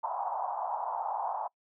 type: band-pass noise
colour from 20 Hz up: pink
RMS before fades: -34 dBFS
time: 0.03-1.48 s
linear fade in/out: 10 ms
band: 730 to 990 Hz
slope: 48 dB/octave
effects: noise-tail reverb RT60 0.1 s tail -25 dB re dry